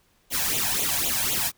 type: noise with flanger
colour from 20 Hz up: white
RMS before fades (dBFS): -25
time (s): 0.3-1.52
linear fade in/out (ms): 50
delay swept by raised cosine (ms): 0.29 to 1.26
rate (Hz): 3.9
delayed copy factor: +0.8
effects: pink hiss -64 dBFS RMS until 1.57 s